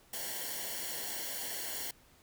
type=noise with comb filter; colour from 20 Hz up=white; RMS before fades=-39 dBFS; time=0.13-1.91 s; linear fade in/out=5 ms; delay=0.8 ms; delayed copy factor=-0.75; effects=pink hiss -63 dBFS RMS until 2.22 s